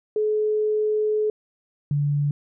sine tone pair in turn, 427.1 / 144.77 Hz, G#4 / D3, +48 / -24 cents, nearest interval octave + perfect fifth, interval 1872 cents, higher first, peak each -19 dBFS, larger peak neither, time 0.16-1.3 / 1.91-2.31 s, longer first, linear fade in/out 2 ms, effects none

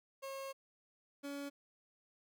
30% pulse tone pair in turn, 542 / 282.7 Hz, C#5 / C#4, -39 / +34 cents, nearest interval major seventh, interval 1127 cents, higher first, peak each -40 / -39 dBFS, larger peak second, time 0.22-0.53 / 1.23-1.5 s, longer first, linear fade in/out 20 ms, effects none

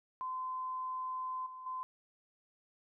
sine tone with level steps, 1028 Hz, C6, 31 cents flat, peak -36 / -45 / -37 dBFS, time 0.21-1.83 s, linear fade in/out 0 ms, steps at 1.46 / 1.66 s, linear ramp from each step 5 ms, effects none

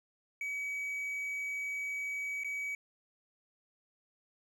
triangle tone with dropouts, 2273 Hz, C#7, 43 cents sharp, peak -33 dBFS, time 0.41-2.75 s, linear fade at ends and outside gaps 2 ms, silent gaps 2.436-2.445 s, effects none

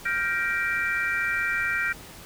sine chord, G minor seventh, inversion third, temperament equal with one note detuned, 1396.9 / 1568 / 1887.4 / 2349 Hz, F6 / G6 / Bb6 / D7, 0 / 0 / +21 / 0 cents, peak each -29 dBFS, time 0.05-1.93 s, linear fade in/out 10 ms, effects pink hiss -44 dBFS RMS until 2.25 s

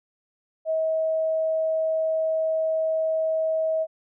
sine tone, 639 Hz, D#5, 46 cents sharp, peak -21 dBFS, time 0.65-3.87 s, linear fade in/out 50 ms, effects none

